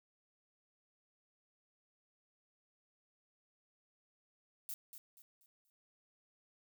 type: noise with echo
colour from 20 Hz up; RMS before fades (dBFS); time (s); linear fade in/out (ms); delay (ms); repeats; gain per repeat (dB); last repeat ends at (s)
violet; -43; 4.69-4.74; 0; 240; 4; -9; 5.7
effects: none